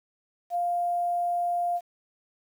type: tone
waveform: sine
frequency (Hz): 700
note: F5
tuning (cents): +4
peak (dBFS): -24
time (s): 0.5-1.81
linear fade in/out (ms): 50
effects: 9-bit